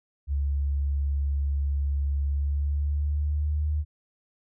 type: tone with pitch glide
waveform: sine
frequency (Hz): 70.4 to 75.45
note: C#2 to D2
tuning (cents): +27 to +47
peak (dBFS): -23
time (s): 0.27-3.85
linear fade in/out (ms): 50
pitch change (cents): +120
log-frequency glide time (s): 2.23-3.7
effects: none